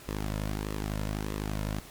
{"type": "tone with flanger", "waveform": "sawtooth", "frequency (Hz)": 51.91, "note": "G#1", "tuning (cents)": 0, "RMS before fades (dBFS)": -33, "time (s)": [0.08, 1.8], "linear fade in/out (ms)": 0, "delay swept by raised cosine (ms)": [1.3, 2.6], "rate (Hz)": 1.6, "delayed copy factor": -0.6, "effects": ["pink hiss -49 dBFS RMS until 1.9 s", "MP3 96 kbps"]}